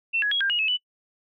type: tone with pitch steps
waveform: sine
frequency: 2697 / 1675 / 3310 / 1595 / 2883 / 2591 / 2974 Hz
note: E7 / G#6 / G#7 / G6 / F#7 / E7 / F#7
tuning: +39 / +14 / -6 / +30 / -46 / -30 / +8 cents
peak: -21 dBFS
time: 0.13-0.774 s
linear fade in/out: 20 ms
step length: 92 ms
effects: noise-tail reverb RT60 0.1 s tail -26 dB re dry